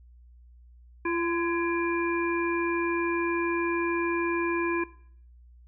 harmonic tone with a mistuned harmonic, 341.2 Hz, F4, 40 cents flat, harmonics 1 / 3 / 5 / 7, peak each -27 / -32 / -34 / -35 dBFS, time 1.05-4.84 s, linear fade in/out 5 ms, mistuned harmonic 5, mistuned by -44 cents, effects noise-tail reverb RT60 0.6 s tail -18 dB re dry + added 60 Hz sine -50 dBFS peak until 5.67 s

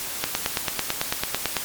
click train, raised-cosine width 0.2 ms, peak -4 dBFS, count 13, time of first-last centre 0.24-1.567 s, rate 9.04 Hz, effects white hiss -31 dBFS RMS until 1.64 s + MP3 96 kbps

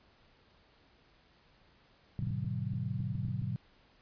sine chord, G# half-diminished seventh, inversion none, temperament just, 103.83 / 124.59 / 149.51 / 186.89 Hz, G#2 / B2 / D3 / F#3, 0 / +16 / +31 / +18 cents, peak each -38 / -36 / -40 / -40 dBFS, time 2.19-3.56 s, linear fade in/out 0 ms
clicks, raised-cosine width 5 ms, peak -31 dBFS, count 10, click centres 2.225 / 2.273 / 2.307 / 2.446 / 2.736 / 3.004 / 3.152 / 3.25 / 3.285 / 3.419 s
effects pink hiss -65 dBFS RMS until 4.01 s + resampled to 11025 Hz

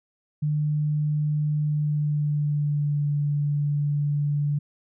sine tone with pitch glide, 150 to 145.73 Hz, D3 to D3, +37 to -13 cents, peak -21 dBFS, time 0.42-4.59 s, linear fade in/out 10 ms, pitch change -50 cents, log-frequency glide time 1.65-3.07 s, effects none

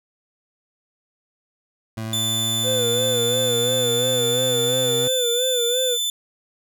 25% pulse exponential sweep, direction up, 110.7 to 129.2 Hz, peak -23 dBFS, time 1.97-5.08 s, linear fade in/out 5 ms
sawtooth tone, 3520 Hz, A7, in tune, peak -18 dBFS, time 2.13-6.1 s, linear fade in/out 2 ms
triangle tone with vibrato, 493.9 Hz, B4, in tune, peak -19 dBFS, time 2.63-5.98 s, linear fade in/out 50 ms, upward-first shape sine, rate 2.9 Hz, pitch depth 85 cents each way
effects none

